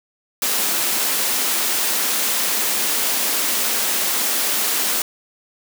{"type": "high-pass noise", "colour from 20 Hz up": "white", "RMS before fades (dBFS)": -20, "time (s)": [0.42, 5.02], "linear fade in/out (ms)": 2, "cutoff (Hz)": 190, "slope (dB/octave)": 48, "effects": []}